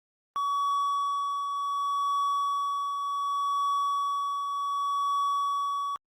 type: tone with tremolo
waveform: triangle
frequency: 1131 Hz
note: C#6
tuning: 34 cents sharp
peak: -22 dBFS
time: 0.36-5.96 s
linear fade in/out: 0 ms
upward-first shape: triangle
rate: 0.67 Hz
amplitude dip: 45%
effects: Opus 32 kbps